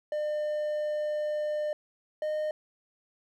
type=tone pair in turn; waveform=triangle; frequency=602 / 612.5 Hz; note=D5 / D#5; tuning=+43 / -27 cents; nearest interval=unison; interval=30 cents; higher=second; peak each=-26 dBFS; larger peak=neither; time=0.12-1.73 / 2.22-2.51 s; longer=first; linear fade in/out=2 ms; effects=none